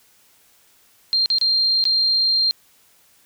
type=tone with dropouts; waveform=sine; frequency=4186 Hz; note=C8; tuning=in tune; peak=-15 dBFS; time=1.13-2.51 s; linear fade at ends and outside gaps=0 ms; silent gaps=1.259-1.302 / 1.384-1.413 / 1.84-1.853 s; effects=white hiss -56 dBFS RMS until 3.25 s